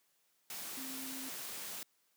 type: tone in noise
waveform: sine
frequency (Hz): 264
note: C4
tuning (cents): +16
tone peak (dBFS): -46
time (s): 0.77-1.29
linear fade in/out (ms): 2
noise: white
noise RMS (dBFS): -44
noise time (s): 0.5-1.83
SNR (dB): -5
effects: white hiss -75 dBFS RMS until 2.16 s + high-pass 150 Hz 12 dB/octave